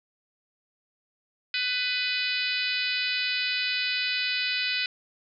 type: harmonic tone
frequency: 499 Hz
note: B4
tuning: 18 cents sharp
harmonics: 3 / 4 / 5 / 6 / 7 / 8 / 9 / 10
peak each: -34 / -34 / -30 / -34 / -37 / -32 / -36 / -37 dBFS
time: 1.54-4.86 s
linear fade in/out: 2 ms
effects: none